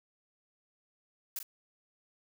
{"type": "noise with echo", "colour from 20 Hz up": "blue", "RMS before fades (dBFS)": -37, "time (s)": [1.36, 1.39], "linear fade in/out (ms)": 2, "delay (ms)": 40, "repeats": 1, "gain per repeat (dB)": -7, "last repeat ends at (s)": 1.43, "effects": []}